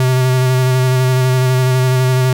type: tone with vibrato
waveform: square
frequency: 128.5 Hz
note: C3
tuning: 31 cents flat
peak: -11 dBFS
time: 0-2.33 s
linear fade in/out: 2 ms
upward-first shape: square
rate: 12 Hz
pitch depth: 15 cents each way
effects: none